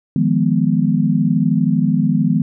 sine chord, F half-diminished seventh, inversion third, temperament equal, 155.56 / 174.61 / 207.7 / 246.9 Hz, Eb3 / F3 / Ab3 / Cb4, 0 / 0 / 0 / 0 cents, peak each -18 dBFS, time 0.16-2.42 s, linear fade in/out 2 ms, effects none

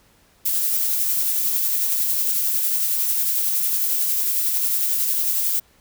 violet noise with tremolo, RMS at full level -20 dBFS, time 0.45-5.6 s, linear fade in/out 10 ms, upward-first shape sine, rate 11 Hz, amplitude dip 25%, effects pink hiss -57 dBFS RMS until 5.8 s

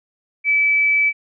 sine tone, 2303 Hz, D7, 34 cents flat, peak -13 dBFS, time 0.44-1.13 s, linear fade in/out 50 ms, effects none

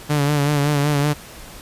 sawtooth tone with vibrato, 145.4 Hz, D3, 17 cents flat, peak -12 dBFS, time 0.09-1.14 s, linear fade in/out 20 ms, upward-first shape sine, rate 5.3 Hz, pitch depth 51 cents each way, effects pink hiss -39 dBFS RMS until 1.61 s + resampled to 32000 Hz

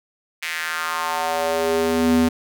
square tone with high-pass filter sweep, 82 Hz, E2, 9 cents flat, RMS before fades -21 dBFS, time 0.42-2.29 s, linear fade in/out 10 ms, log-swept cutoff 2200 to 200 Hz, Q 2.9, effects none

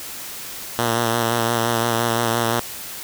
5% pulse tone with vibrato, 116.4 Hz, A#2, 2 cents flat, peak -7 dBFS, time 0.79-2.6 s, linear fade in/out 0 ms, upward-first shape sine, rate 5.8 Hz, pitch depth 36 cents each way, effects white hiss -33 dBFS RMS until 3.03 s

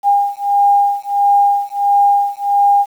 sine beating tone pair, 807 / 808.5 Hz, G#5 / G#5, -50 / -47 cents, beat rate 1.5 Hz, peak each -13 dBFS, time 0.03-2.86 s, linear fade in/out 50 ms, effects 7-bit

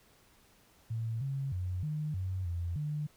sine tone with pitch steps, 113.3 / 136.5 / 91.1 / 152.2 / 93.4 / 86.1 / 149.7 Hz, A#2 / C#3 / F#2 / D#3 / F#2 / F2 / D3, -49 / -26 / -26 / -38 / +17 / -24 / +33 cents, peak -32 dBFS, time 0.9-3.07 s, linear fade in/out 10 ms, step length 310 ms, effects pink hiss -64 dBFS RMS until 3.16 s

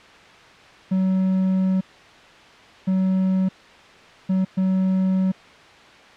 triangle tone bursts at uneven times, 188.3 Hz, F#3, 31 cents sharp, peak -15 dBFS, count 4, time 0.91-1.81 / 2.87-3.49 / 4.29-4.45 / 4.57-5.32 s, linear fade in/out 10 ms, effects white hiss -46 dBFS RMS until 6.16 s + low-pass 3000 Hz 12 dB/octave

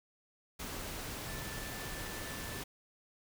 sine tone in noise, 1760 Hz, A6, in tune, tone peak -49 dBFS, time 1.26-2.61 s, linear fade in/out 10 ms, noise pink, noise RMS -42 dBFS, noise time 0.59-2.64 s, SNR -10 dB, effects none

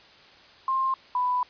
sine tone pair in turn, 1058 / 993.7 Hz, C6 / B5, +19 / +10 cents, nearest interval minor second, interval 109 cents, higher first, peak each -22 dBFS, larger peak neither, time 0.68-0.94 / 1.15-1.43 s, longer second, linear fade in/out 2 ms, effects white hiss -52 dBFS RMS until 1.49 s + resampled to 11025 Hz

